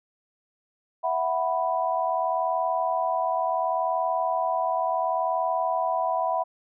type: chord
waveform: sine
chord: E suspended second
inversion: none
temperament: equal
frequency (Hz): 659.3 / 740 / 987.8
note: E5 / F#5 / B5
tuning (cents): 0 / 0 / 0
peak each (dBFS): -27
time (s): 1.03-6.44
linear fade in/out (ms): 20
effects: none